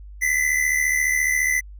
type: tone pair together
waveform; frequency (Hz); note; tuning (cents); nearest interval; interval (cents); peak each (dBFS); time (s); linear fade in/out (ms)
square; 1975.5 / 2050; B6 / C7; 0 / -36; minor second; 64; -22 / -22; 0.21-1.61; 20
effects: added 50 Hz sine -37 dBFS peak until 1.79 s